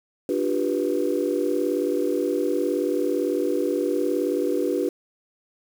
sine chord, G dominant seventh, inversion second, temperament just, 294 / 352.8 / 392 / 490 Hz, D4 / F4 / G4 / B4, +2 / +18 / 0 / -14 cents, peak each -26 dBFS, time 0.29-4.89 s, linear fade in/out 2 ms, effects tanh soft clip ceiling -10 dBFS + 7-bit

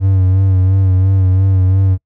triangle tone with vibrato, 94.7 Hz, F#2, 41 cents sharp, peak -6 dBFS, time 0-1.98 s, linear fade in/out 50 ms, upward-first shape sine, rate 2.9 Hz, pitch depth 39 cents each way, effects noise-tail reverb RT60 0.1 s tail -25 dB re dry

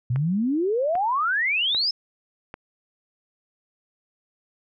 sine exponential sweep, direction up, 116.5 to 5300 Hz, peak -20 dBFS, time 0.1-1.91 s, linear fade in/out 5 ms
click train, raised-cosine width 0.5 ms, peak -21 dBFS, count 4, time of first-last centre 0.16-2.541 s, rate 1.26 Hz
effects none

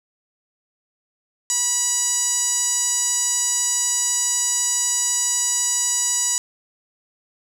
sawtooth tone with band-pass filter, 974 Hz, B5, 24 cents flat, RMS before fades -21 dBFS, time 1.5-6.38 s, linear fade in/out 0 ms, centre 7300 Hz, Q 8.6, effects none

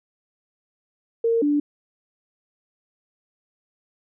sine tone pair in turn, 459.8 / 292.3 Hz, A#4 / D4, -24 / -8 cents, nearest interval minor sixth, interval 784 cents, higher first, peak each -17 dBFS, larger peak neither, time 1.24-1.42 / 1.42-1.6 s, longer neither, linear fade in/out 5 ms, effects none

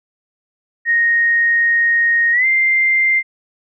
sine tone with pitch glide, 1864.7 to 2093 Hz, A#6 to C7, 0 to 0 cents, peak -11 dBFS, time 0.85-3.23 s, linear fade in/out 50 ms, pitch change +200 cents, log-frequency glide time 2.32-2.46 s, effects none

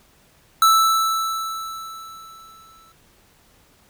square tone with exponential decay, 1318.5 Hz, E6, in tune, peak -11 dBFS, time 0.62-2.92 s, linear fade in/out 2 ms, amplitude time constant 500 ms, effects pink hiss -56 dBFS RMS until 3.89 s

